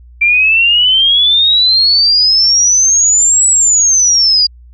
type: exponential two-way sweep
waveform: sine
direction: up then down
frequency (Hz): 2349 to 7902 to 4790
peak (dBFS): -6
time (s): 0.21-4.47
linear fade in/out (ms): 10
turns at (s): 3.48
effects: added 60 Hz sine -35 dBFS peak until 4.73 s